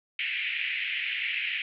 pink band-pass noise, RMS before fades -31 dBFS, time 0.19-1.62 s, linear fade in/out 2 ms, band 2000 to 2900 Hz, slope 48 dB/octave, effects none

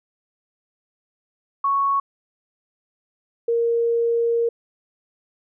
sine tone pair in turn, 1108.7 / 466.2 Hz, C#6 / A#4, 0 / 0 cents, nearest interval octave + minor third, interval 1500 cents, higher first, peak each -17 dBFS, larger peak neither, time 1.64-2 / 3.48-4.49 s, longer second, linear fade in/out 5 ms, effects none

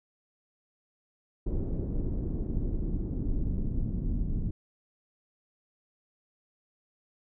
brown noise with low-pass filter sweep, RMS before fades -30 dBFS, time 1.46-4.51 s, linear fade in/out 5 ms, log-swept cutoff 380 to 230 Hz, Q 1.7, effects none

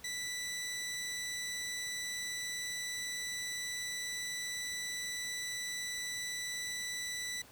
15% pulse tone, 1975.5 Hz, B6, in tune, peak -31 dBFS, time 0.04-7.42 s, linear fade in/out 5 ms, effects pink hiss -57 dBFS RMS until 7.51 s + high-pass 60 Hz 12 dB/octave

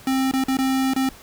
square tone with dropouts, 264.5 Hz, C4, 19 cents sharp, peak -19 dBFS, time 0.07-1.09 s, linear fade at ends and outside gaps 2 ms, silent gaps 0.313-0.336 / 0.439-0.483 / 0.57-0.587 / 0.936-0.962 s, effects pink hiss -45 dBFS RMS until 1.22 s

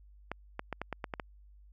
clicks, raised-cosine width 0.5 ms, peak -20 dBFS, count 8, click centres 0.316 / 0.594 / 0.727 / 0.816 / 0.927 / 1.042 / 1.138 / 1.198 s, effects added 50 Hz sine -54 dBFS peak until 1.72 s

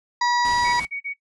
harmonic tone, 967 Hz, B5, 37 cents flat, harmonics 1 / 2 / 4 / 5 / 6 / 7, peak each -19 / -26 / -34 / -29 / -39 / -40 dBFS, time 0.21-0.8 s, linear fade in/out 5 ms
pink noise, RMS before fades -36 dBFS, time 0.45-0.85 s, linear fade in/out 0 ms
sine tone bursts, 2241 Hz, C#7, 18 cents sharp, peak -26 dBFS, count 4, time 0.64-1.139 s, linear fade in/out 20 ms, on 97 ms, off 37 ms
effects noise-tail reverb RT60 0.1 s tail -18 dB re dry + resampled to 24000 Hz

